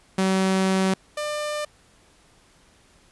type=tone pair in turn; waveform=sawtooth; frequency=190 / 597.7 Hz; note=F#3 / D5; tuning=+46 / +30 cents; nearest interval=octave + minor sixth; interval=1984 cents; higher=second; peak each=-15 / -22 dBFS; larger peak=first; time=0.18-0.94 / 1.17-1.65 s; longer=first; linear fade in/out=5 ms; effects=pink hiss -57 dBFS RMS until 3.11 s + resampled to 24000 Hz